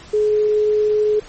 sine tone, 423.5 Hz, G#4, 34 cents sharp, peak -13 dBFS, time 0.13-1.2 s, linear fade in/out 10 ms, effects pink hiss -41 dBFS RMS until 1.28 s + MP3 32 kbps

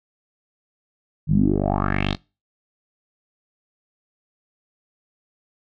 10% pulse tone with low-pass filter sweep, 49 Hz, G1, in tune, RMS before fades -20 dBFS, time 1.27-2.17 s, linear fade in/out 50 ms, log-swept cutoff 140 to 4500 Hz, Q 5, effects noise-tail reverb RT60 0.3 s tail -24 dB re dry

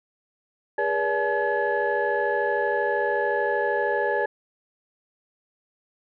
sine tone cluster, 409.6 / 482.8 / 575 / 857 / 1697 Hz, G#4 / B4 / D5 / A5 / G#6, -24 / -39 / -37 / -46 / +37 cents, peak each -27 dBFS, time 0.78-4.26 s, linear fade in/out 5 ms, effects tanh soft clip ceiling -13 dBFS

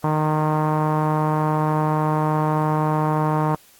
sawtooth tone with low-pass filter, 153.9 Hz, D#3, 19 cents flat, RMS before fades -20 dBFS, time 0.04-3.55 s, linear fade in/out 0 ms, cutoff 1000 Hz, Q 3.7, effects white hiss -52 dBFS RMS until 3.79 s + AAC 64 kbps

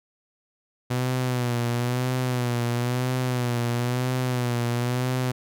sawtooth tone with vibrato, 123.47 Hz, B2, in tune, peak -19 dBFS, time 0.9-5.32 s, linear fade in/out 10 ms, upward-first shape sine, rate 1 Hz, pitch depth 60 cents each way, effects none

